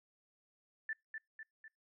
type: tone with echo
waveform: sine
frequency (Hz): 1765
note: A6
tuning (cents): +5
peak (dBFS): -36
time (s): 0.89-0.93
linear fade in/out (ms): 2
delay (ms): 250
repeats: 3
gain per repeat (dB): -5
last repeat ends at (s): 1.68
effects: noise-tail reverb RT60 0.2 s tail -26 dB re dry